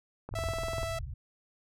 click train, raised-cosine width 1 ms, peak -26 dBFS, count 12, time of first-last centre 0.29-0.832 s, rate 20.3 Hz
white low-pass noise, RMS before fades -38 dBFS, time 0.31-1.14 s, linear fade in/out 10 ms, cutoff 130 Hz, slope 96 dB/octave
sawtooth tone, 659.3 Hz, E5, in tune, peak -30 dBFS, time 0.35-0.99 s, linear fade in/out 5 ms
effects low-pass 12000 Hz 12 dB/octave

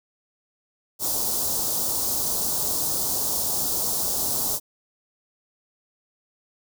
white band-stop noise, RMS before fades -25 dBFS, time 0.99-4.6 s, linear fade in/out 50 ms, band 1000 to 4600 Hz, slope 24 dB/octave, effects none

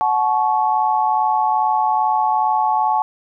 sine chord, F# minor, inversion none, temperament equal with one note detuned, 740 / 862.4 / 1108.7 Hz, F#5 / A5 / C#6, 0 / -35 / 0 cents, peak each -21 / -16 / -22 dBFS, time 0.01-3.02 s, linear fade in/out 0 ms, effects none

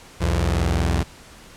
sawtooth tone pair together, 63.8 / 85.16 Hz, C2 / F2, -43 / -43 cents, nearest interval perfect fourth, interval 500 cents, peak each -17 dBFS, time 0.2-1.04 s, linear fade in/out 20 ms, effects pink hiss -45 dBFS RMS until 1.56 s + low-pass 10000 Hz 12 dB/octave

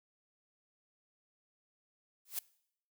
blue noise with exponential growth, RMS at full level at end -32 dBFS, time 2.25-2.39 s, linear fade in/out 5 ms, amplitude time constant 30 ms, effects noise-tail reverb RT60 0.7 s tail -22 dB re dry

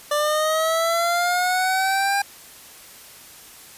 25% pulse linear sweep, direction up, 587.3 to 805 Hz, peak -15 dBFS, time 0.11-2.22 s, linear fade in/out 5 ms, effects white hiss -44 dBFS RMS until 3.77 s + resampled to 32000 Hz

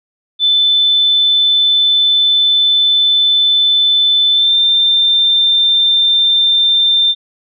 sine tone with pitch glide, 3520 to 3582 Hz, A7 to A7, 0 to +30 cents, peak -8 dBFS, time 0.39-7.15 s, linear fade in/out 50 ms, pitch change +30 cents, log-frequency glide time 4.32-4.55 s, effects none

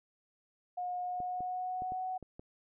sine tone with pitch glide, 720 to 744.5 Hz, F#5 to F#5, -47 to +11 cents, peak -34 dBFS, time 0.77-2.18 s, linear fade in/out 10 ms, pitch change +58 cents, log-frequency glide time 1.01-2.04 s
clicks, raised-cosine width 2 ms, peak -33 dBFS, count 6, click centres 1.203 / 1.406 / 1.821 / 1.921 / 2.227 / 2.395 s
effects none

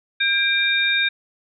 sine tone cluster, 1606 / 2364 / 3695 Hz, G6 / D7 / A#7, +41 / +11 / -16 cents, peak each -21 dBFS, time 0.2-1.09 s, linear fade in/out 10 ms, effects none

